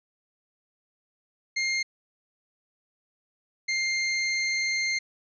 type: tone pair in turn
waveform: sawtooth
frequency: 2120 / 2107 Hz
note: C7 / C7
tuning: +22 / +12 cents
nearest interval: unison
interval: 10 cents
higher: first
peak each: -21 dBFS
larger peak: neither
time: 1.56-1.83 / 3.68-4.99 s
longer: second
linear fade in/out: 10 ms
effects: resampled to 16000 Hz